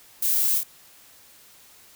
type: noise with echo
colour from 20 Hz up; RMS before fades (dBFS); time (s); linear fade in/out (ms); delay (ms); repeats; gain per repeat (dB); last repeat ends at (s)
violet; -24; 0.22-0.58; 5; 27; 2; -3; 0.634
effects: white hiss -52 dBFS RMS until 1.95 s